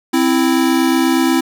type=tone pair together; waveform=square; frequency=261.7 / 330 Hz; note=C4 / E4; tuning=0 / +2 cents; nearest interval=major third; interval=402 cents; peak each=-15 dBFS; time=0.13-1.41 s; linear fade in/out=10 ms; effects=7-bit